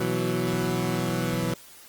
20% pulse chord, B suspended fourth, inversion none, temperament equal, 123.47 / 164.81 / 185 Hz, B2 / E3 / F#3, 0 / 0 / 0 cents, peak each -24 dBFS, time 0-1.54 s, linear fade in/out 5 ms, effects white hiss -49 dBFS RMS until 1.88 s + Opus 24 kbps

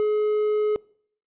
triangle tone, 423.6 Hz, G#4, 34 cents sharp, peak -17 dBFS, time 0-0.76 s, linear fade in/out 0 ms, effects noise-tail reverb RT60 0.6 s tail -24 dB re dry + resampled to 8000 Hz

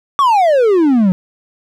triangle exponential sweep, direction down, 1162 to 177.3 Hz, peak -6 dBFS, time 0.19-1.12 s, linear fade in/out 0 ms, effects none

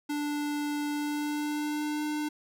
square tone with pitch glide, 293.7 to 300.6 Hz, D4 to D4, 0 to +40 cents, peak -30 dBFS, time 0.09-2.29 s, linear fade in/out 10 ms, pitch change +40 cents, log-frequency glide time 0.9-2.03 s, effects none

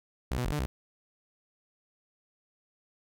sawtooth tone with pitch steps, 63.1 / 123.5 / 43.89 / 148.4 / 65.1 Hz, B1 / B2 / F1 / D3 / C2, +38 / 0 / +9 / +18 / -8 cents, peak -25 dBFS, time 0.31-0.66 s, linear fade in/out 0 ms, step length 70 ms, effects none

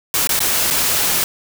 white noise with dropouts, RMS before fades -17 dBFS, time 0.14-1.24 s, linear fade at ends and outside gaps 1 ms, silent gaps 0.272-0.292 / 0.392-0.404 / 0.703-0.708 s, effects none

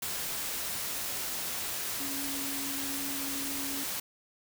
sine tone in noise, 277.2 Hz, C#4, in tune, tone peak -39 dBFS, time 2-3.84 s, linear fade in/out 5 ms, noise white, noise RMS -35 dBFS, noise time 0.02-4 s, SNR -7 dB, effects none

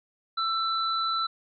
sine tone pair together, 1333 / 3994 Hz, E6 / B7, +19 / +19 cents, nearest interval octave + perfect fifth, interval 1900 cents, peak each -26 / -30 dBFS, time 0.37-1.27 s, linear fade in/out 10 ms, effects none

